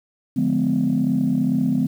sine chord, D diminished seventh, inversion none, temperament just, 146.83 / 176.2 / 211.4 / 253.7 Hz, D3 / F3 / Ab3 / Cb4, 0 / +16 / +31 / +47 cents, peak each -25 / -24 / -22 / -19 dBFS, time 0.36-1.87 s, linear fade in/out 10 ms, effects tanh soft clip ceiling -10 dBFS + 8-bit

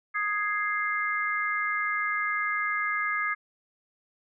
sine chord, Ab major, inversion second, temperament equal, 1244.5 / 1661.2 / 2093 Hz, Eb6 / Ab6 / C7, 0 / 0 / 0 cents, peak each -30 dBFS, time 0.14-3.35 s, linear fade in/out 20 ms, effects none

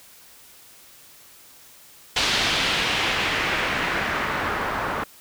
white noise with low-pass filter sweep, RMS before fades -24 dBFS, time 2.16-5.04 s, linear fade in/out 5 ms, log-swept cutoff 4000 to 1200 Hz, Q 1.4, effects white hiss -49 dBFS RMS until 5.2 s

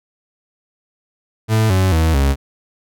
40% pulse tone with pitch steps, 110 / 94.12 / 80.52 / 68.9 Hz, A2 / F#2 / E2 / C#2, 0 / +30 / -40 / -10 cents, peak -11 dBFS, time 1.48-2.36 s, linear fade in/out 50 ms, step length 220 ms, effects none

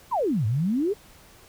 sine exponential two-way sweep, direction down then up, 1100 to 101.7 to 438.7 Hz, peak -21 dBFS, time 0.11-0.94 s, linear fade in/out 20 ms, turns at 0.46 s, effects pink hiss -52 dBFS RMS until 1.48 s

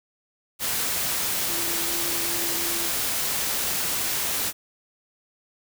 sine tone in noise, 339.7 Hz, F4, 48 cents flat, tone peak -36 dBFS, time 1.47-2.91 s, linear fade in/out 50 ms, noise white, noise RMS -26 dBFS, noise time 0.59-4.53 s, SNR -13 dB, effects none

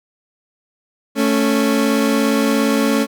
30% pulse tone pair together, 220 / 277.2 Hz, A3 / C#4, 0 / 0 cents, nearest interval major third, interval 400 cents, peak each -14 dBFS, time 1.15-3.07 s, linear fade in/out 50 ms, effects none

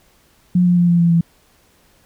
sine tone with pitch steps, 179 / 176.74 / 174.51 / 172.3 / 170.13 / 167.98 Hz, F3 / F3 / F3 / F3 / F3 / E3, +43 / +21 / -1 / -23 / -45 / +33 cents, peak -10 dBFS, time 0.55-1.21 s, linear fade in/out 5 ms, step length 110 ms, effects pink hiss -55 dBFS RMS until 2.05 s

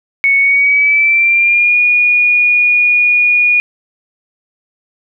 sine tone with pitch glide, 2217 to 2446 Hz, C#7 to D#7, 0 to -30 cents, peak -7 dBFS, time 0.24-3.6 s, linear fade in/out 0 ms, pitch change +170 cents, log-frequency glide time 0.38-1.78 s, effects none

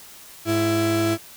35% pulse tone pair together, 104.7 / 332.2 Hz, G#2 / E4, +15 / +13 cents, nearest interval octave + minor sixth, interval 1998 cents, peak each -24 / -18 dBFS, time 0.45-1.18 s, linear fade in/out 50 ms, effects white hiss -44 dBFS RMS until 1.36 s

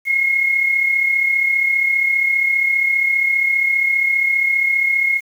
sine tone pair together, 2125 / 2160 Hz, C7 / C#7, +26 / -45 cents, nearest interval unison, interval 29 cents, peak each -23 / -14 dBFS, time 0.05-5.21 s, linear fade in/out 50 ms, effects 7-bit

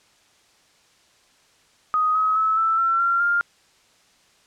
sine tone with pitch steps, 1250 / 1274.1 / 1298.6 / 1323.6 / 1349 / 1375 / 1401.5 Hz, D#6 / D#6 / E6 / E6 / E6 / F6 / F6, +8 / +41 / -26 / +7 / +40 / -27 / +6 cents, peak -17 dBFS, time 1.94-3.41 s, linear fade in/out 0 ms, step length 210 ms, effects white hiss -58 dBFS RMS until 4.46 s + low-pass 7000 Hz 12 dB/octave

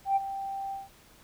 sine tone with ADSR envelope, 784 Hz, G5, in tune, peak -19 dBFS, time 0.05-0.89 s, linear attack 110 ms, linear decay 27 ms, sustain -13 dB, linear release 170 ms, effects tanh soft clip ceiling -17 dBFS + pink hiss -57 dBFS RMS until 1.23 s

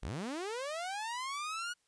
sawtooth linear sweep, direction up, 33 to 1463 Hz, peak -33 dBFS, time 0.02-1.74 s, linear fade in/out 20 ms, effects white hiss -75 dBFS RMS until 1.87 s + resampled to 22050 Hz

